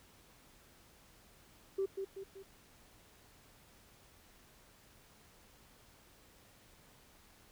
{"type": "tone with echo", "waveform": "sine", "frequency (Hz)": 388.3, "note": "G4", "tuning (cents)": -16, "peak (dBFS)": -30, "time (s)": [1.78, 1.86], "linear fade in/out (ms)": 10, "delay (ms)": 190, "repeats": 3, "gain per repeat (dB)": -6, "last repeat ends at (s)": 2.43, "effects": ["tanh soft clip ceiling -27 dBFS", "pink hiss -63 dBFS RMS until 7.51 s"]}